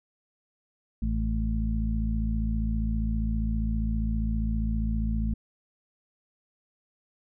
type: harmonic tone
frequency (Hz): 55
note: A1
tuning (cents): 0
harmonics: 1 / 2 / 3 / 4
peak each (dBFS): -26 / -34 / -37 / -31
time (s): 1.02-5.34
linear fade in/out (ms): 5
effects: none